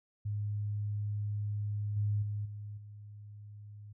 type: tone with level steps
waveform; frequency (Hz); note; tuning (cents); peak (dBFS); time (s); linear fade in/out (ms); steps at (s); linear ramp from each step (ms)
sine; 103.83; G#2; 0; -32 / -28 / -33 / -40 / -46; 0.25-3.93; 10; 1.96 / 2.22 / 2.45 / 2.77; 10
effects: none